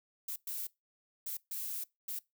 violet noise bursts at uneven times, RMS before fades -39 dBFS, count 5, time 0.28-0.36 / 0.47-0.67 / 1.26-1.37 / 1.51-1.84 / 2.08-2.19 s, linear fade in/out 5 ms, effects noise-tail reverb RT60 0.2 s tail -22 dB re dry

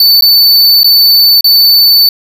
square tone with dropouts, 4511 Hz, C#8, 29 cents sharp, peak -3 dBFS, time 0-2.09 s, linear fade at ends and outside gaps 2 ms, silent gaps 0.21-0.222 / 0.833-0.843 / 1.409-1.443 s, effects none

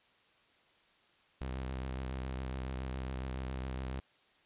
sawtooth tone with vibrato, 64.9 Hz, C2, 13 cents flat, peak -33 dBFS, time 1.41-4 s, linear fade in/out 0 ms, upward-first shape triangle, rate 7.2 Hz, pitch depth 51 cents each way, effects white hiss -67 dBFS RMS until 4.45 s + resampled to 8000 Hz

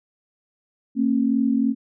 sine tone pair together, 227.9 / 271 Hz, A#3 / C#4, -39 / -39 cents, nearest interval minor third, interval 300 cents, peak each -20 dBFS, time 0.95-1.75 s, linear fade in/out 50 ms, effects none

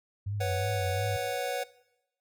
sine tone with vibrato, 97.4 Hz, G2, 11 cents flat, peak -30 dBFS, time 0.26-1.17 s, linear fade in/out 10 ms, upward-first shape triangle, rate 2.8 Hz, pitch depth 120 cents each way
square chord, B suspended second, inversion none, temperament equal, 493.9 / 554.4 / 740 Hz, B4 / C#5 / F#5, 0 / 0 / 0 cents, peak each -35 dBFS, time 0.4-1.64 s, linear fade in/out 10 ms
effects noise-tail reverb RT60 0.9 s tail -20 dB re dry

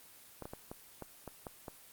clicks, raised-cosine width 1 ms, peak -28 dBFS, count 8, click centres 0.423 / 0.455 / 0.535 / 0.715 / 1.023 / 1.277 / 1.468 / 1.682 s, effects white hiss -57 dBFS RMS until 1.92 s + Opus 24 kbps

